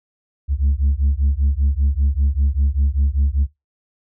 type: beating tone pair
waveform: sine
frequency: 67.5 / 72.6 Hz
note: C#2 / D2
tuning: -45 / -19 cents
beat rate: 5.1 Hz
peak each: -16 / -16 dBFS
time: 0.48-3.47 s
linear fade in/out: 50 ms
effects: noise-tail reverb RT60 0.2 s tail -20 dB re dry + tanh soft clip ceiling -11 dBFS